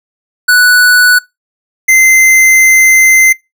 square tone pair in turn, 1480 / 2072 Hz, F#6 / C7, 0 / -17 cents, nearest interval tritone, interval 583 cents, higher second, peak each -4 dBFS, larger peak neither, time 0.48-1.19 / 1.88-3.33 s, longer second, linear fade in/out 10 ms, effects noise-tail reverb RT60 0.2 s tail -22 dB re dry

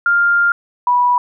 sine tone pair in turn, 1400 / 979.7 Hz, F6 / B5, +4 / -14 cents, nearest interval tritone, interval 618 cents, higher first, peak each -10 dBFS, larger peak neither, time 0.06-0.52 / 0.87-1.18 s, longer first, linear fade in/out 2 ms, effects none

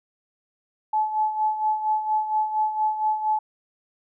sine tone with tremolo, 861 Hz, A5, 38 cents flat, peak -18 dBFS, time 0.93-3.39 s, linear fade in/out 5 ms, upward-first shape sine, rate 4.3 Hz, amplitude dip 65%, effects none

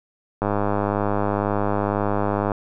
click train, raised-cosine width 1 ms, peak -8 dBFS, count 215, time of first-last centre 0.42-2.518 s, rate 102 Hz, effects none

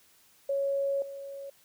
sine tone with level steps, 554.4 Hz, C#5, in tune, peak -26 / -38 dBFS, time 0.49-1.5 s, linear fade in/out 5 ms, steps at 1.02 s, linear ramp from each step 2 ms, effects white hiss -62 dBFS RMS until 1.64 s

